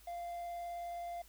triangle tone with vibrato, 694 Hz, F5, 11 cents flat, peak -38 dBFS, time 0.07-1.22 s, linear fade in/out 5 ms, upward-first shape triangle, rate 19 Hz, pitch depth 8 cents each way, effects added 50 Hz sine -61 dBFS peak until 1.28 s + white hiss -63 dBFS RMS until 1.28 s

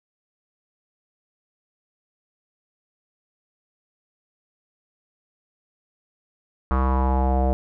square tone with low-pass filter sweep, 65.41 Hz, C2, in tune, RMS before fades -20 dBFS, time 6.71-7.53 s, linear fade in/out 0 ms, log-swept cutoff 1200 to 650 Hz, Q 4.9, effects none

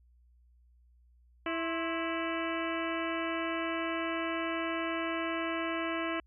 harmonic tone with a mistuned harmonic, 329.6 Hz, E4, in tune, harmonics 1 / 2 / 3 / 4 / 5 / 6 / 7 / 8 / 9, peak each -35 / -38 / -40 / -41 / -42 / -43 / -43 / -44 / -45 dBFS, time 1.46-6.2 s, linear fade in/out 2 ms, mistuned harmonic 3, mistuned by +120 cents, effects added 60 Hz sine -60 dBFS peak until 6.26 s

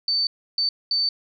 sine tone bursts at uneven times, 4550 Hz, C#8, 44 cents sharp, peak -19 dBFS, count 3, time 0.08-0.27 / 0.58-0.69 / 0.91-1.09 s, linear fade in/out 2 ms, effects none

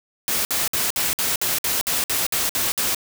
white noise bursts, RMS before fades -22 dBFS, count 12, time 0.28-2.947 s, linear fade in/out 0 ms, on 170 ms, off 57 ms, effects none

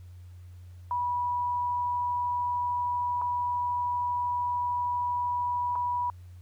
sine tone with dropouts, 976 Hz, B5, 21 cents flat, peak -26 dBFS, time 0.91-6.1 s, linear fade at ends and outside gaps 1 ms, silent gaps 3.215-3.219 / 5.755-5.759 s, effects added 89 Hz sine -44 dBFS peak until 6.41 s + pink hiss -66 dBFS RMS until 6.41 s

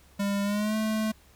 square tone with pitch glide, 200.6 to 217.5 Hz, G3 to A3, +40 to -20 cents, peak -26 dBFS, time 0.19-1.12 s, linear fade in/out 10 ms, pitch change +140 cents, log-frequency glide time 0.43-0.76 s, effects added 68 Hz sine -57 dBFS peak until 1.35 s + pink hiss -59 dBFS RMS until 1.35 s

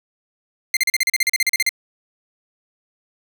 sawtooth tone bursts, 2093 Hz, C7, in tune, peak -11 dBFS, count 15, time 0.74-1.692 s, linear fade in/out 2 ms, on 28 ms, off 38 ms, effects none

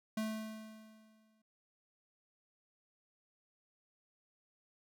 square tone with exponential decay, 218.2 Hz, A3, 14 cents flat, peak -34 dBFS, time 0.17-1.42 s, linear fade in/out 5 ms, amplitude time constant 270 ms, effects none

